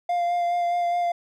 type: tone with vibrato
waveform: triangle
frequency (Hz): 698.5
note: F5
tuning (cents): 0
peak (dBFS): -19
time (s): 0.09-1.12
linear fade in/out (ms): 5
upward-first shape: sine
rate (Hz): 4.8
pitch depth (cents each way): 15
effects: none